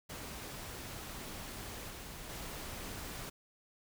pink noise with level steps, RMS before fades -45 / -47 / -44 dBFS, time 0.09-3.3 s, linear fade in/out 10 ms, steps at 1.9 / 2.29 s, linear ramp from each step 5 ms, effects none

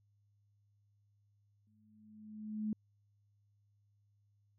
sine tone with exponential growth, 214.2 Hz, A3, 46 cents flat, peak -32 dBFS, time 1.67-2.73 s, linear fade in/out 2 ms, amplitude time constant 230 ms, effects added 102 Hz sine -70 dBFS peak until 4.58 s

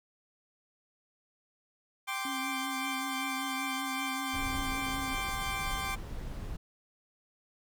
20% pulse chord, G suspended fourth, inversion none, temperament equal, 784 / 1046.5 / 1174.7 Hz, G5 / C6 / D6, 0 / 0 / 0 cents, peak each -33 dBFS, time 2.07-5.96 s, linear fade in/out 20 ms
sine tone with vibrato, 269 Hz, C4, 48 cents sharp, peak -38 dBFS, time 2.25-5.15 s, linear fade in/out 2 ms, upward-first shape triangle, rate 5.2 Hz, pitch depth 46 cents each way
brown noise, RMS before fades -39 dBFS, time 4.33-6.57 s, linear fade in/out 10 ms
effects none

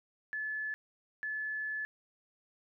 sine tone bursts at uneven times, 1726 Hz, A6, 34 cents flat, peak -34 dBFS, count 2, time 0.33-0.74 / 1.23-1.85 s, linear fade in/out 0 ms, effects none

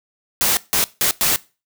white noise bursts at uneven times, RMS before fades -17 dBFS, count 4, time 0.41-0.57 / 0.73-0.84 / 1.01-1.11 / 1.21-1.36 s, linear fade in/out 0 ms, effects noise-tail reverb RT60 0.3 s tail -20 dB re dry

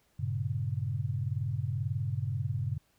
sine chord, G diminished, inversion none, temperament equal, 98 / 116.54 / 138.59 Hz, G2 / Bb2 / Db3, 0 / 0 / 0 cents, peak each -34 dBFS, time 0.19-2.78 s, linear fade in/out 10 ms, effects pink hiss -70 dBFS RMS until 2.98 s

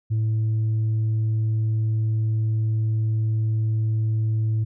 sine tone, 110 Hz, A2, in tune, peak -17 dBFS, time 0.1-4.65 s, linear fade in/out 20 ms, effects tanh soft clip ceiling -18 dBFS

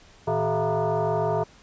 sine tone with frequency modulation, 112.1 Hz, A2, 33 cents sharp, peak -21 dBFS, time 0.27-1.44 s, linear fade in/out 10 ms, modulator 271 Hz, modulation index 3.1, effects pink hiss -53 dBFS RMS until 1.62 s + resampled to 16000 Hz

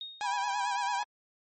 sine tone with exponential decay, 3717 Hz, A#7, 6 cents flat, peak -35 dBFS, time 0.01-0.47 s, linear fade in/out 1 ms, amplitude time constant 100 ms
sawtooth tone with vibrato, 811 Hz, G#5, 41 cents flat, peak -28 dBFS, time 0.21-1.03 s, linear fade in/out 0 ms, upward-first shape sine, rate 9 Hz, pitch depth 67 cents each way
sine tone with pitch glide, 973 to 966.8 Hz, B5 to B5, -26 to -37 cents, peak -31 dBFS, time 0.23-1.04 s, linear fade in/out 20 ms, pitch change -11 cents, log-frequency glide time 0.67-0.92 s
effects MP3 32 kbps

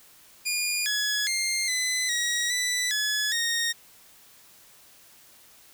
15% pulse tone with pitch steps, 2428 / 1687 / 2114 / 2015 / 1904 / 1979 / 1700 / 1858 Hz, D#7 / G#6 / C7 / B6 / A#6 / B6 / G#6 / A#6, -43 / +27 / +17 / +34 / +36 / +3 / +40 / -6 cents, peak -18 dBFS, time 0.45-3.73 s, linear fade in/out 20 ms, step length 410 ms, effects white hiss -54 dBFS RMS until 5.73 s

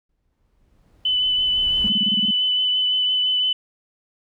brown noise with exponential growth, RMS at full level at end -32 dBFS, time 0.09-1.89 s, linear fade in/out 5 ms, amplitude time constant 390 ms
sine tone with vibrato, 3006 Hz, F#7, 27 cents sharp, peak -17 dBFS, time 1.05-3.53 s, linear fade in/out 5 ms, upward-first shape triangle, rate 5.9 Hz, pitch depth 17 cents each way
sine tone bursts, 207.7 Hz, G#3, in tune, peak -22 dBFS, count 9, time 1.84-2.31 s, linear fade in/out 5 ms, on 30 ms, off 25 ms
effects none

